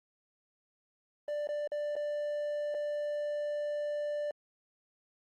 triangle tone with dropouts, 590 Hz, D5, 8 cents sharp, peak -30 dBFS, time 1.28-4.31 s, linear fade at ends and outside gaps 2 ms, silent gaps 1.472-1.489 / 1.675-1.718 / 1.955-1.964 / 2.743-2.747 s, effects Opus 24 kbps

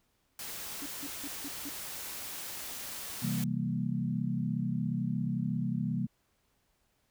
white noise, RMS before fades -41 dBFS, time 0.39-3.44 s, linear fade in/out 2 ms
sine tone bursts, 283.9 Hz, C#4, 41 cents sharp, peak -39 dBFS, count 5, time 0.82-1.69 s, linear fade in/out 0 ms, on 38 ms, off 170 ms
sine chord, C dominant seventh, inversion none, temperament equal, 130.81 / 164.81 / 196 / 233.1 Hz, C3 / E3 / G3 / Bb3, 0 / 0 / 0 / 0 cents, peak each -35 dBFS, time 3.22-6.07 s, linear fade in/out 10 ms
effects pink hiss -74 dBFS RMS until 7.1 s

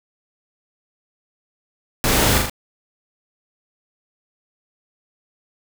pink noise with echo, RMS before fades -19 dBFS, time 2.04-2.38 s, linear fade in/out 0 ms, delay 39 ms, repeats 3, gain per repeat -3 dB, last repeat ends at 2.497 s, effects none

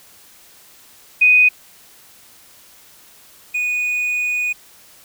sine / triangle tone pair in turn, 2491 / 2475 Hz, D#7 / D#7, +1 / -10 cents, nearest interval unison, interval 11 cents, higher first, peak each -8 / -16 dBFS, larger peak first, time 1.21-1.49 / 3.54-4.53 s, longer second, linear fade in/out 10 ms, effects white hiss -47 dBFS RMS until 5.04 s

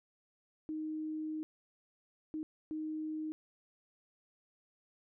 sine tone bursts at uneven times, 311.1 Hz, D#4, in tune, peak -36 dBFS, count 3, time 0.69-1.43 / 2.34-2.43 / 2.71-3.32 s, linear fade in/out 0 ms, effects none

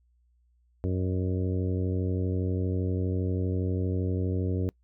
harmonic tone with a mistuned harmonic, 92.5 Hz, F#2, in tune, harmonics 1 / 2 / 3 / 4 / 5 / 6 / 7, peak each -27 / -34 / -34 / -36 / -37 / -46 / -48 dBFS, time 0.84-4.69 s, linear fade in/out 0 ms, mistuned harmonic 7, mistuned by -59 cents, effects noise-tail reverb RT60 0.1 s tail -26 dB re dry + added 60 Hz sine -63 dBFS peak until 4.83 s

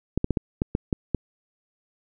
clicks, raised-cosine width 3 ms, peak -9 dBFS, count 8, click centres 0.176 / 0.244 / 0.307 / 0.372 / 0.619 / 0.751 / 0.928 / 1.147 s, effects none

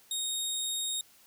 20% pulse tone, 3729 Hz, A#7, in tune, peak -25 dBFS, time 0.11-1.01 s, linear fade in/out 2 ms, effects white hiss -60 dBFS RMS until 1.26 s

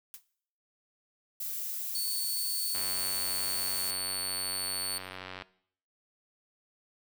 blue noise with exponential decay, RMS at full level -40 dBFS, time 0.14-0.24 s, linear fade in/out 0 ms, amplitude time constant 20 ms
violet noise, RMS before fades -36 dBFS, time 1.4-3.91 s, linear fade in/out 5 ms
20% pulse tone, 4451 Hz, C#8, 6 cents sharp, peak -25 dBFS, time 1.95-4.98 s, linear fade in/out 2 ms
click train, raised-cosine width 0.3 ms, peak -24 dBFS, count 250, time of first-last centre 2.75-5.422 s, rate 93.2 Hz
effects noise-tail reverb RT60 0.6 s tail -18 dB re dry

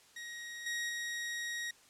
sawtooth tone with level steps, 1888 Hz, A#6, 22 cents sharp, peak -39 / -31 / -33 dBFS, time 0.16-1.71 s, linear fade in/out 5 ms, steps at 0.66 / 0.89 s, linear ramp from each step 5 ms, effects white hiss -62 dBFS RMS until 1.89 s + low-pass 9000 Hz 12 dB/octave

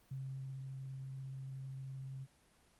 sine tone with ADSR envelope, 133.6 Hz, C3, 36 cents sharp, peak -40 dBFS, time 0.11-2.27 s, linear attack 5 ms, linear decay 510 ms, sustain -3 dB, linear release 43 ms, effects pink hiss -69 dBFS RMS until 2.79 s + Opus 24 kbps

